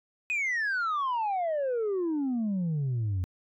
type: exponential sweep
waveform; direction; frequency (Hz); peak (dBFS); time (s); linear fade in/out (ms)
sine; down; 2538 to 87.31; -24; 0.3-3.24; 0
effects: tanh soft clip ceiling -25 dBFS